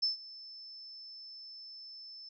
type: tone with ADSR envelope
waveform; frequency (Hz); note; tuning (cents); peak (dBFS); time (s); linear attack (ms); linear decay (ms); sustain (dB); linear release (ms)
sine; 5274; E8; 0; -26; 0.02-2.29; 14; 130; -20; 5
effects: none